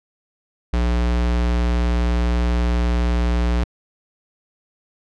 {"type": "tone", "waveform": "square", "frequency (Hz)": 59.6, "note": "A#1", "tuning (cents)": 39, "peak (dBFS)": -17, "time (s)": [0.73, 3.64], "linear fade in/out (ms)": 5, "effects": ["low-pass 5000 Hz 12 dB/octave"]}